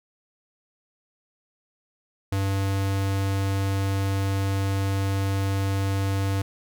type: tone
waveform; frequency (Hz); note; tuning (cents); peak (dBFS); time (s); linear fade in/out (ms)
square; 97.7; G2; -5; -23; 2.32-6.42; 5
effects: none